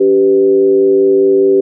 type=tone with frequency modulation; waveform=sine; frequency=389.7 Hz; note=G4; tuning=10 cents flat; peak=-6 dBFS; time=0-1.61 s; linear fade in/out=10 ms; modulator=105 Hz; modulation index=0.58; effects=none